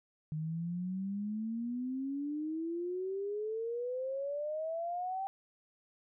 sine exponential sweep, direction up, 152.5 to 784 Hz, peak -34 dBFS, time 0.32-5.27 s, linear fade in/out 0 ms, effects none

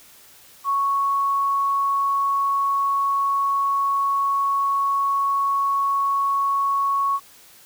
sine tone with quantisation, 1108.7 Hz, C#6, in tune, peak -18 dBFS, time 0.64-7.2 s, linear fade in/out 50 ms, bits 8, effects white hiss -49 dBFS RMS until 7.65 s

